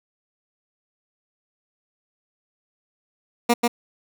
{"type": "tone with echo", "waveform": "15% pulse", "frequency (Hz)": 238, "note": "A#3", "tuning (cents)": 36, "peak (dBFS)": -8, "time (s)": [3.49, 3.54], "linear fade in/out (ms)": 10, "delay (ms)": 140, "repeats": 1, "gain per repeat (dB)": -2, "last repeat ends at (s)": 3.68, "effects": []}